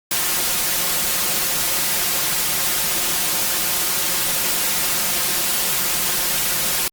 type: noise with comb filter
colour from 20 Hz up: white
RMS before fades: -20 dBFS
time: 0.11-6.88 s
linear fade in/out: 2 ms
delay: 5.6 ms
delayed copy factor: +0.65
effects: Opus 48 kbps